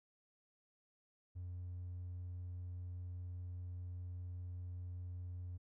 triangle tone, 89.5 Hz, F2, 43 cents sharp, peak -40 dBFS, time 1.35-5.58 s, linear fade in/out 20 ms, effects tanh soft clip ceiling -39 dBFS

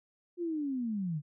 sine linear sweep, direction down, 357.3 to 140.5 Hz, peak -31 dBFS, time 0.37-1.22 s, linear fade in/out 50 ms, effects none

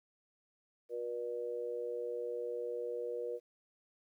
harmonic tone, 120 Hz, B2, 49 cents flat, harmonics 3 / 4 / 5, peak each -45 / -37 / -46 dBFS, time 0.89-3.4 s, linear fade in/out 50 ms, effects 12-bit

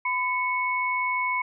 sine tone pair together, 1006 / 2207 Hz, B5 / C#7, +32 / -8 cents, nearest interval octave + major second, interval 1360 cents, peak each -26 dBFS, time 0.05-1.42 s, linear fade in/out 5 ms, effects none

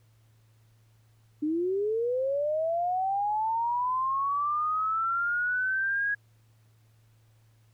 sine linear sweep, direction up, 293.7 to 1661.2 Hz, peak -25 dBFS, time 1.42-6.15 s, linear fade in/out 10 ms, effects added 111 Hz sine -59 dBFS peak until 7.73 s + pink hiss -70 dBFS RMS until 7.73 s

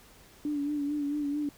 sine tone with vibrato, 290.8 Hz, D4, 17 cents flat, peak -28 dBFS, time 0.45-1.49 s, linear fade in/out 2 ms, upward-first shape sine, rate 4.5 Hz, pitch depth 44 cents each way, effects pink hiss -56 dBFS RMS until 1.57 s

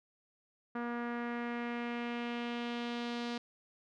sawtooth tone with low-pass filter sweep, 238.3 Hz, A#3, 38 cents sharp, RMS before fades -38 dBFS, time 0.75-3.38 s, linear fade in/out 5 ms, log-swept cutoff 1500 to 4300 Hz, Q 2, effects none

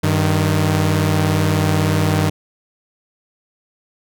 sawtooth tone pair together, 96.5 / 154.82 Hz, G2 / D#3, -27 / -8 cents, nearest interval minor sixth, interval 819 cents, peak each -13 dBFS, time 0.03-2.3 s, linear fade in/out 10 ms, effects none

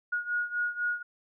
sine beating tone pair, 1443 / 1447 Hz, F#6 / F#6, -44 / -39 cents, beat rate 4 Hz, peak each -30 / -33 dBFS, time 0.12-1.03 s, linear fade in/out 10 ms, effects none

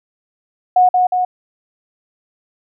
sine tone with echo, 730 Hz, F#5, 24 cents flat, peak -7 dBFS, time 0.76-0.89 s, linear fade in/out 5 ms, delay 180 ms, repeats 2, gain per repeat -3 dB, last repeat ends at 1.25 s, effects none

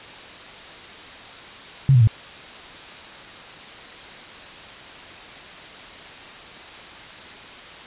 sine tone with pitch steps, 135.9 / 122.48 / 110.39 Hz, C#3 / B2 / A2, -34 / -14 / +6 cents, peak -10 dBFS, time 1.89-2.073 s, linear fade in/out 0 ms, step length 61 ms, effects white hiss -39 dBFS RMS until 7.86 s + resampled to 8000 Hz

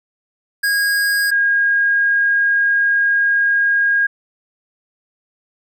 square / sine tone pair in turn, 1637 / 1628.8 Hz, G#6 / G#6, -25 / -34 cents, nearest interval unison, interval 9 cents, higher first, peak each -15 / -12 dBFS, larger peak second, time 0.63-1.31 / 1.31-4.07 s, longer second, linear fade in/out 10 ms, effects none

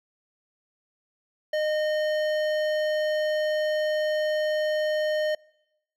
sine tone with hard clipping, 613 Hz, D#5, 26 cents flat, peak -25 dBFS, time 1.53-5.35 s, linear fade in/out 5 ms, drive 13 dB, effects noise-tail reverb RT60 0.9 s tail -25 dB re dry

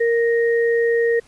sine tone pair together, 465.5 / 1864.7 Hz, A#4 / A#6, -2 / 0 cents, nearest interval 2 octaves, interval 2402 cents, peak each -15 / -24 dBFS, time 0-1.2 s, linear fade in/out 10 ms, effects pink hiss -53 dBFS RMS until 1.27 s + resampled to 24000 Hz

